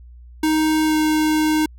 square tone with pitch glide, 312 to 309.5 Hz, D#4 to D#4, +5 to -9 cents, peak -16 dBFS, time 0.43-1.66 s, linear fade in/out 5 ms, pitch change -14 cents, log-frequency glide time 0.86-0.95 s, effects added 60 Hz sine -39 dBFS peak until 1.78 s

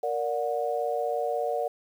sine chord, Bb augmented, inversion none, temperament just, 466.2 / 582.7 / 728.4 Hz, Bb4 / D5 / F#5, 0 / -14 / -27 cents, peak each -30 dBFS, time 0.03-1.68 s, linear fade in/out 5 ms, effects 9-bit

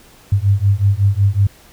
sine beating tone pair, 97.1 / 102.5 Hz, G2 / G#2, -16 / -22 cents, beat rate 5.4 Hz, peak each -14 dBFS, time 0.32-1.47 s, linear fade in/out 5 ms, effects pink hiss -46 dBFS RMS until 1.72 s

